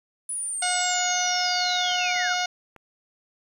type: linear sweep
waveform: sine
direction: down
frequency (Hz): 9956 to 1342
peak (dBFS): -27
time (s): 0.29-2.34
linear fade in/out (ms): 5
type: harmonic tone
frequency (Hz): 722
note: F#5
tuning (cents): -43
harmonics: 1 / 2 / 3 / 4 / 5 / 6 / 7 / 8 / 9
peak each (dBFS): -27 / -30 / -32 / -33 / -34 / -35 / -35 / -36 / -37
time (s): 0.62-2.46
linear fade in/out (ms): 5
type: clicks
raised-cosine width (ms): 0.5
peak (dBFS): -31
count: 3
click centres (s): 1.917 / 2.161 / 2.763
effects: 9-bit